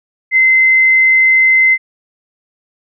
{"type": "tone", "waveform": "sine", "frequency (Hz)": 2063, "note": "C7", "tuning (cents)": -25, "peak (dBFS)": -6, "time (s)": [0.31, 1.78], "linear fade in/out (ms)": 50, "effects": []}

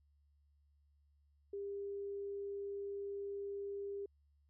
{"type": "tone", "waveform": "sine", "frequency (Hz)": 400.5, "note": "G4", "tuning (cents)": 37, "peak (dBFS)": -40, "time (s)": [1.53, 4.06], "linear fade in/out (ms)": 5, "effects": ["added 72 Hz sine -69 dBFS peak until 4.49 s"]}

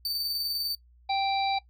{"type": "tone with tremolo", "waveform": "45% pulse", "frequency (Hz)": 4575, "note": "D8", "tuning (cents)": -46, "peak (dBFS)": -27, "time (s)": [0.05, 0.75], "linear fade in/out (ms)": 2, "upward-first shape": "square", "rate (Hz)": 20, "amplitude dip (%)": 30}
{"type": "harmonic tone", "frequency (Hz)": 784, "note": "G5", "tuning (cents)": 0, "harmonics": [1, 3, 5, 6], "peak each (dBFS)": [-25, -36, -34, -40], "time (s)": [1.09, 1.59], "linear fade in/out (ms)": 10}
{"effects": ["noise-tail reverb RT60 0.1 s tail -18 dB re dry", "added 60 Hz sine -55 dBFS peak until 1.69 s"]}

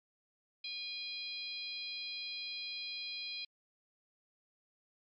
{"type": "harmonic tone", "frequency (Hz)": 816, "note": "G#5", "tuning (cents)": -31, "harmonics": [3, 4, 5, 6], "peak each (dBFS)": [-45, -47, -42, -49], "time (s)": [0.64, 3.45], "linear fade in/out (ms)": 5, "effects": ["MP3 32 kbps"]}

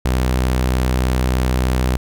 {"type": "tone", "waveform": "sawtooth", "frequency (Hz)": 63.3, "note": "B1", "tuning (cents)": 43, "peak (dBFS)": -11, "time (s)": [0.05, 1.97], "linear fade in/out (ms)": 5, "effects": []}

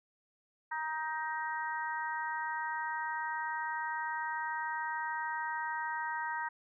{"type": "harmonic tone", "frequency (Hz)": 313.4, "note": "D#4", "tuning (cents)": 13, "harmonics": [3, 4, 5, 6], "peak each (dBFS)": [-36, -45, -40, -41], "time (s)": [0.71, 6.49], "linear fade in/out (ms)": 10, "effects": []}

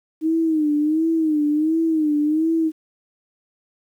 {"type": "tone with vibrato", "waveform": "sine", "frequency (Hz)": 311.1, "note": "D#4", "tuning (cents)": 0, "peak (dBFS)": -16, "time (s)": [0.21, 2.72], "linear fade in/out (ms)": 50, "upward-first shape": "sine", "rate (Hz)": 1.4, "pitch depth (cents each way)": 91, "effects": ["9-bit"]}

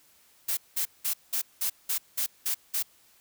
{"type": "noise bursts", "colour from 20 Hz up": "blue", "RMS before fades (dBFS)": -28, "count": 9, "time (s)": [0.48, 2.828], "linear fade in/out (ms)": 10, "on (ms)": 92, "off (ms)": 190, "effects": ["white hiss -61 dBFS RMS until 3.2 s"]}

